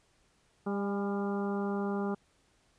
harmonic tone with a mistuned harmonic, 200 Hz, G3, 35 cents sharp, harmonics 1 / 2 / 3 / 4 / 5 / 6 / 7, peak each -32 / -35 / -44 / -41 / -47 / -44 / -47 dBFS, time 0.66-2.15 s, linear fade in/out 10 ms, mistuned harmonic 4, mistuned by +29 cents, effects pink hiss -69 dBFS RMS until 2.78 s + resampled to 22050 Hz

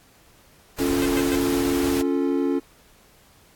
pink noise, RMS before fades -30 dBFS, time 0.78-2.02 s, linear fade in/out 10 ms
triangle chord, Db augmented, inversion none, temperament equal, 277.2 / 349.2 / 440 Hz, Db4 / F4 / A4, 0 / 0 / 0 cents, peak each -20 / -23 / -26 dBFS, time 0.79-2.6 s, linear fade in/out 20 ms
10% pulse tone bursts, 520 Hz, C5, 11 cents flat, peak -19 dBFS, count 3, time 1.02-1.354 s, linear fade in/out 2 ms, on 38 ms, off 110 ms
effects pink hiss -55 dBFS RMS until 3.55 s + AAC 64 kbps

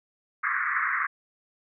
pink band-pass noise, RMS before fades -27 dBFS, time 0.43-1.07 s, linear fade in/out 10 ms, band 1100 to 2100 Hz, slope 96 dB/octave, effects none

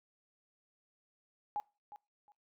sine tone with echo, 830.6 Hz, G#5, in tune, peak -33 dBFS, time 1.56-1.6 s, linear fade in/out 0 ms, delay 360 ms, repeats 2, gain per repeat -14 dB, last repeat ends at 2.32 s, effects noise-tail reverb RT60 0.3 s tail -24 dB re dry

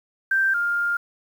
sine tone pair in turn, 1568 / 1404.6 Hz, G6 / F6, 0 / +10 cents, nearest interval major second, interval 190 cents, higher first, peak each -17 / -20 dBFS, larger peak first, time 0.31-0.54 / 0.54-0.97 s, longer second, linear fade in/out 5 ms, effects 8-bit

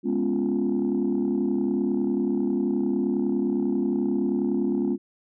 sine chord, C# dominant seventh, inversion second, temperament equal, 207.7 / 246.9 / 277.2 / 349.2 Hz, G#3 / B3 / C#4 / E#4, 0 / 0 / 0 / 0 cents, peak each -26 dBFS, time 0.03-4.98 s, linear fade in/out 50 ms, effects tanh soft clip ceiling -16 dBFS

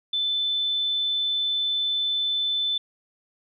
sine tone, 3520 Hz, A7, in tune, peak -22 dBFS, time 0.13-2.78 s, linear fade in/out 5 ms, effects none

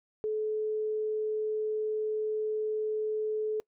sine tone, 430.6 Hz, A4, 37 cents flat, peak -28 dBFS, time 0.24-3.6 s, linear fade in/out 0 ms, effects noise-tail reverb RT60 0.1 s tail -25 dB re dry

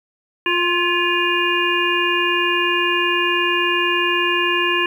harmonic tone with a mistuned harmonic, 351.4 Hz, F4, 11 cents sharp, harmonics 1 / 3 / 5 / 7 / 8, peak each -22 / -22 / -22 / -22 / -22 dBFS, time 0.46-4.86 s, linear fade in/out 2 ms, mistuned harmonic 5, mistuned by -39 cents, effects 8-bit

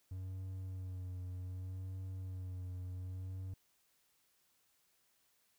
triangle tone with vibrato, 92.5 Hz, F#2, in tune, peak -39 dBFS, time 0.11-3.54 s, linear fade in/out 5 ms, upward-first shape sine, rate 0.66 Hz, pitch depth 30 cents each way, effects white hiss -75 dBFS RMS until 5.58 s

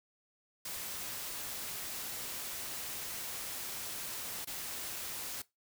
white noise with dropouts, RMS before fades -41 dBFS, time 0.65-5.42 s, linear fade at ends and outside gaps 5 ms, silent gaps 4.448-4.471 s, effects noise-tail reverb RT60 0.2 s tail -20 dB re dry

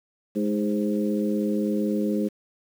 harmonic tone with a mistuned harmonic, 104.6 Hz, G#2, 13 cents sharp, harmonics 2 / 3 / 4 / 5, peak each -24 / -28 / -30 / -32 dBFS, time 0.35-2.29 s, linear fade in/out 20 ms, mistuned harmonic 4, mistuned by -35 cents, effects 8-bit

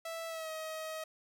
sawtooth tone with pitch glide, 658 to 632.7 Hz, E5 to D#5, -3 to +29 cents, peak -35 dBFS, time 0.05-1.04 s, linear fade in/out 5 ms, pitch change -68 cents, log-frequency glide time 0.28-0.5 s, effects none

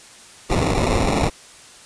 pink noise with sample-and-hold, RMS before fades -19 dBFS, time 0.49-1.3 s, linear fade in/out 20 ms, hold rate 1575 Hz, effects white hiss -44 dBFS RMS until 1.85 s + resampled to 22050 Hz

